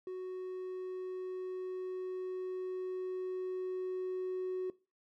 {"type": "tone with level ramp", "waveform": "triangle", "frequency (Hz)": 370, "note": "F#4", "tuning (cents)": 0, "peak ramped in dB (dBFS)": [-36, -30], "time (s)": [0.07, 4.7], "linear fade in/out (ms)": 2, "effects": ["noise-tail reverb RT60 0.3 s tail -22 dB re dry", "tanh soft clip ceiling -31 dBFS"]}